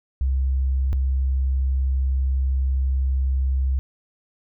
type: tone pair in turn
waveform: sine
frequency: 66.1 / 66.1 Hz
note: C2 / C2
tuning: +18 / +18 cents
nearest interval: unison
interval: 0 cents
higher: neither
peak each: -18 dBFS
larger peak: neither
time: 0.21-0.93 / 0.93-3.79 s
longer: second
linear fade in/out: 0 ms
effects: none